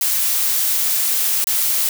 blue noise with dropouts, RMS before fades -18 dBFS, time 0.01-1.89 s, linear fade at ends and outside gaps 2 ms, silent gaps 1.442-1.47 s, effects none

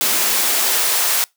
white noise with high-pass filter sweep, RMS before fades -17 dBFS, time 0.01-1.24 s, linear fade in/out 0 ms, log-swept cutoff 210 to 620 Hz, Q 0.8, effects noise-tail reverb RT60 0.2 s tail -25 dB re dry

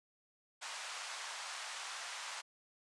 pink band-pass noise, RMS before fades -45 dBFS, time 0.61-2.42 s, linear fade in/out 20 ms, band 810 to 8600 Hz, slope 24 dB/octave, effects resampled to 24000 Hz

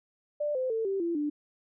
sine tone with pitch steps, 591 / 514.5 / 447.9 / 389.9 / 339.4 / 295.5 Hz, D5 / C5 / A4 / G4 / F4 / D4, +11 / -29 / +31 / -9 / -49 / +11 cents, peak -27 dBFS, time 0.4-1.3 s, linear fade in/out 10 ms, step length 150 ms, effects none

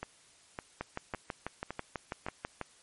two click trains, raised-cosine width 0.5 ms, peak -22 / -20 dBFS, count 5 / 12, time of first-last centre 0.03-2.265 / 0.81-2.613 s, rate 1.79 / 6.1 Hz, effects white hiss -61 dBFS RMS until 2.82 s + MP3 48 kbps

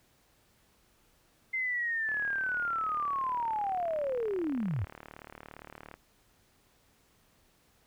sine linear sweep, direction down, 2087 to 79.3 Hz, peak -29 dBFS, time 1.53-4.85 s, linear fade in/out 10 ms
click train, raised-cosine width 0.5 ms, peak -30 dBFS, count 145, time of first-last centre 2.09-5.94 s, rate 37.4 Hz
effects pink hiss -67 dBFS RMS until 7.86 s

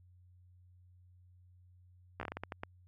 slowing click train, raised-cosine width 0.5 ms, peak -24 dBFS, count 10, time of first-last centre 2.2-2.635 s, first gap 13 ms, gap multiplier 1.31, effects added 90 Hz sine -59 dBFS peak until 2.87 s

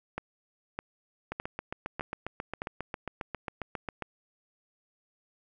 two click trains, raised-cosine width 0.5 ms, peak -18 / -19 dBFS, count 5 / 21, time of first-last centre 0.18-2.619 / 1.32-4.023 s, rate 1.64 / 7.4 Hz, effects none

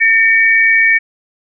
sine tone pair together, 1811 / 2267 Hz, A6 / C#7, +49 / +38 cents, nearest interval major third, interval 389 cents, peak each -10 dBFS, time 0-0.99 s, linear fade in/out 20 ms, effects none

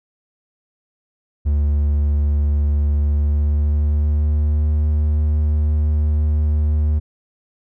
triangle tone with pitch glide, 73 to 75.49 Hz, D2 to D2, -10 to +48 cents, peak -12 dBFS, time 1.45-7 s, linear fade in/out 20 ms, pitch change +58 cents, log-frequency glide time 3-4.83 s, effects none

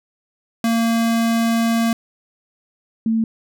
square / sine tone pair in turn, 229.3 / 224.2 Hz, A#3 / A3, -28 / +33 cents, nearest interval unison, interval 39 cents, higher first, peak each -16 / -15 dBFS, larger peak second, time 0.64-1.93 / 3.06-3.24 s, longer first, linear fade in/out 2 ms, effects none

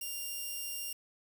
5% pulse tone, 2794 Hz, F7, in tune, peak -28 dBFS, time 0.01-0.93 s, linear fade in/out 5 ms, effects 9-bit

